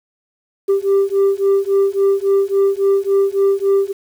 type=beating tone pair; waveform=sine; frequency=392.2 / 395.8 Hz; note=G4 / G4; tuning=+1 / +17 cents; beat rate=3.6 Hz; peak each=-13 dBFS; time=0.68-3.93 s; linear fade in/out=20 ms; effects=tanh soft clip ceiling -9 dBFS + 7-bit